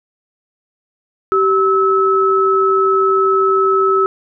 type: tone pair together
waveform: sine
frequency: 386.1 / 1298.7 Hz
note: G4 / E6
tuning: -26 / -26 cents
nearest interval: octave + major sixth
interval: 2100 cents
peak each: -13 / -13 dBFS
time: 1.32-4.06 s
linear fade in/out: 0 ms
effects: none